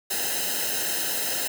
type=noise with comb filter; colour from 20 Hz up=white; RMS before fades=-27 dBFS; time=0.1-1.48 s; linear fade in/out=10 ms; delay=0.87 ms; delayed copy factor=-0.85; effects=none